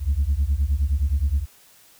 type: beating tone pair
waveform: sine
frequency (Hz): 65.9 / 75.5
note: C2 / D2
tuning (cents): +13 / +48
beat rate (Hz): 9.6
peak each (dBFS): -20 / -20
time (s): 0-1.46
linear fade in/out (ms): 50
effects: tanh soft clip ceiling -14 dBFS + white hiss -53 dBFS RMS until 1.99 s

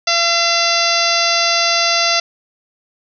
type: harmonic tone with a mistuned harmonic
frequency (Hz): 680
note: F5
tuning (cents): -46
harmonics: 1 / 2 / 3 / 4 / 5 / 6 / 7 / 8 / 9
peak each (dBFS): -20 / -21 / -22 / -21 / -24 / -23 / -18 / -24 / -23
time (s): 0.07-2.2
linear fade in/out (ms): 5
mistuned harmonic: 5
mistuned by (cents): +36
effects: none

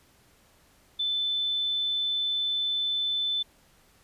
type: tone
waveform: sine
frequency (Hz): 3520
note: A7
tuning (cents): 0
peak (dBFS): -25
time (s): 0.99-3.43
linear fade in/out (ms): 10
effects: pink hiss -61 dBFS RMS until 4.03 s + resampled to 32000 Hz

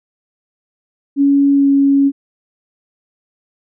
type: tone with pitch glide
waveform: sine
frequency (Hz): 280.3 to 277.7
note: C#4 to C#4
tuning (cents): +19 to +3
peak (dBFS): -8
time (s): 1.16-2.12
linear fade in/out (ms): 50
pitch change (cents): -16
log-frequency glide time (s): 1.53-1.68
effects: none

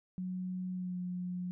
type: tone with pitch glide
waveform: sine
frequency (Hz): 183.6 to 179.93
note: F#3 to F#3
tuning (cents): -13 to -48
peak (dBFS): -35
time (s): 0.18-1.51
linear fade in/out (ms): 0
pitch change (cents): -35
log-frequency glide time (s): 0.72-0.98
effects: none

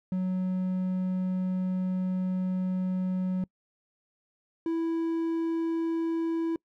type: tone pair in turn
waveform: triangle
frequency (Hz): 185 / 329.6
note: F#3 / E4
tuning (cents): 0 / 0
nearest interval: minor seventh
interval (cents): 1000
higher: second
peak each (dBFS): -24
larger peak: neither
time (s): 0.12-3.44 / 4.66-6.56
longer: first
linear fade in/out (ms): 2
effects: noise-tail reverb RT60 0.1 s tail -26 dB re dry

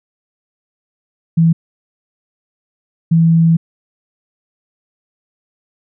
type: tone pair in turn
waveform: sine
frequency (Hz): 164.81 / 164.81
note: E3 / E3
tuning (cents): 0 / 0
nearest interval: unison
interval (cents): 0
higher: neither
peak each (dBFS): -7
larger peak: neither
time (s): 1.37-1.53 / 3.11-3.57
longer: second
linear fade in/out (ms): 10
effects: none

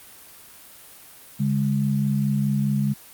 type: tone pair together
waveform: sine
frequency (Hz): 141 / 205.8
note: C#3 / G#3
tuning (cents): +30 / -16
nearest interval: perfect fifth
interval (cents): 654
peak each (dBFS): -22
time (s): 1.39-2.94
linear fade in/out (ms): 20
effects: white hiss -46 dBFS RMS until 3.13 s + Opus 32 kbps

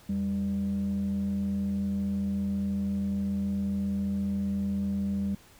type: tone pair together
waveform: sine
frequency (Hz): 83.65 / 198.2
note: E2 / G3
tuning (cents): +26 / +19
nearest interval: octave + minor third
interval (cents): 1493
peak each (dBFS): -34 / -25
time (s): 0.09-5.35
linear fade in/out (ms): 5
effects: tanh soft clip ceiling -24 dBFS + pink hiss -56 dBFS RMS until 5.59 s

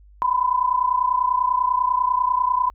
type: tone pair together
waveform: sine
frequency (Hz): 987.8 / 1017.9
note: B5 / C6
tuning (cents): 0 / -48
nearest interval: minor second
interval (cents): 52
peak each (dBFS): -20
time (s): 0.22-2.7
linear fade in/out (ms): 0
effects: added 50 Hz sine -46 dBFS peak until 2.74 s

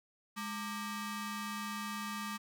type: ring-modulated tone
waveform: sawtooth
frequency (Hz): 698.5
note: F5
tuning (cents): 0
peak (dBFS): -31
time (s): 0.36-2.38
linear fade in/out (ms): 20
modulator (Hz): 489
effects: none

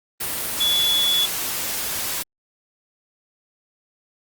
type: tone in noise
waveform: sine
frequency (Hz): 3424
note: A7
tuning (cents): -48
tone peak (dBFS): -17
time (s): 0.6-1.26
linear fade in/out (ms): 10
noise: white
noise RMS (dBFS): -26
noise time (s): 0.2-2.23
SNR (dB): +6
effects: Opus 32 kbps

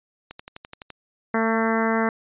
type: click train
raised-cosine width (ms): 0.2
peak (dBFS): -19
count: 8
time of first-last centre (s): 0.31-0.903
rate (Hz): 11.8
type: harmonic tone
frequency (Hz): 224.6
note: A3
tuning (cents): +36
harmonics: 1 / 2 / 3 / 4 / 5 / 6 / 7 / 8 / 9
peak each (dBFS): -23 / -26 / -28 / -29 / -30 / -31 / -31 / -32 / -33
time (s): 1.34-2.09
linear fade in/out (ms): 2
effects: resampled to 8000 Hz

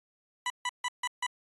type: tone bursts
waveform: 20% pulse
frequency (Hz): 987.8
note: B5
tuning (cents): 0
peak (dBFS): -24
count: 5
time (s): 0.46-1.265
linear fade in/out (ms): 2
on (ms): 41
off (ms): 150
effects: AAC 32 kbps

